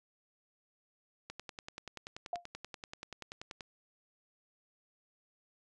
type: click train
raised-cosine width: 0.2 ms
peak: -26 dBFS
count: 25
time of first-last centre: 1.3-3.608 s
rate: 10.4 Hz
type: tone with exponential decay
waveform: sine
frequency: 698.5 Hz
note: F5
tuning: in tune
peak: -30 dBFS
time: 2.33-2.45 s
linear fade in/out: 2 ms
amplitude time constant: 25 ms
effects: resampled to 24000 Hz